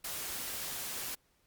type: noise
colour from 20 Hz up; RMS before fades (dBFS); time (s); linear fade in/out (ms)
white; -39; 0.04-1.15; 5
effects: pink hiss -72 dBFS RMS until 1.46 s + Opus 48 kbps

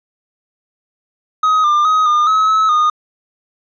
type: tone with pitch steps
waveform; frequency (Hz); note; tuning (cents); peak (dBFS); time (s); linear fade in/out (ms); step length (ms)
triangle; 1261 / 1197 / 1260 / 1212 / 1283 / 1294 / 1228; D#6 / D6 / D#6 / D#6 / E6 / E6 / D#6; +23 / +33 / +21 / -46 / -47 / -32 / -23; -8; 1.43-2.9; 5; 210
effects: resampled to 16000 Hz

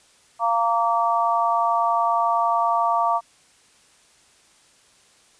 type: harmonic tone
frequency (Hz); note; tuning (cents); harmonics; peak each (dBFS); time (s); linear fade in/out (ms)
230.9; A#3; -16; 3 / 4 / 5; -22 / -22 / -22; 0.39-3.21; 50
effects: white hiss -56 dBFS RMS until 5.39 s + resampled to 22050 Hz

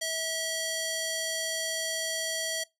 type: tone with band-pass filter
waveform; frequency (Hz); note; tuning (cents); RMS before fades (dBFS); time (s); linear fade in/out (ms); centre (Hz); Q
square; 648; E5; -30; -32; 0.01-2.64; 10; 6500; 0.77
effects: noise-tail reverb RT60 0.2 s tail -23 dB re dry

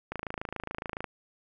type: click train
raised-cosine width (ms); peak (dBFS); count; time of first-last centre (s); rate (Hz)
0.5; -19; 26; 0.12-1.043; 27.1
effects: none

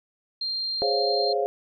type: tone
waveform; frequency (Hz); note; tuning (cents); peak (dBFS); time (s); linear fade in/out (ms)
sine; 4186; C8; 0; -26; 0.41-1.33; 5
type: chord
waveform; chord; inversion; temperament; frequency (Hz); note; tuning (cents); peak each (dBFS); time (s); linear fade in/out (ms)
sine; Db major seventh; second; equal; 415.3 / 523.3 / 554.4 / 698.5; Ab4 / C5 / Db5 / F5; 0 / 0 / 0 / 0; -26 / -29 / -29 / -27; 0.82-1.46; 0
effects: none

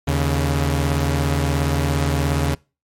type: tone pair together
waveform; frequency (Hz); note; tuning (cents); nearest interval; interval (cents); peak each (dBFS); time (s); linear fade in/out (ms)
sawtooth; 78.5 / 139.87; D#2 / C#3; +16 / +16; minor seventh; 1000; -16; 0.07-2.55; 10
effects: noise-tail reverb RT60 0.3 s tail -24 dB re dry + MP3 64 kbps

